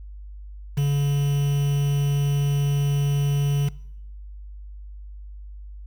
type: tone with quantisation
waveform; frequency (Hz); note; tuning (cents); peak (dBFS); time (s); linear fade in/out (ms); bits
triangle; 142.4; C#3; +47; -16; 0.77-3.69; 10; 6
effects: noise-tail reverb RT60 0.8 s tail -22 dB re dry + added 50 Hz sine -36 dBFS peak until 5.86 s